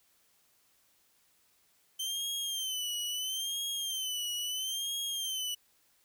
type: tone with vibrato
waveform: sawtooth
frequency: 3094 Hz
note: G7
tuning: 23 cents flat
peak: -30 dBFS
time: 1.99-5.55 s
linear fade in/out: 10 ms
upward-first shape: sine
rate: 0.75 Hz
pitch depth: 98 cents each way
effects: white hiss -69 dBFS RMS until 6.04 s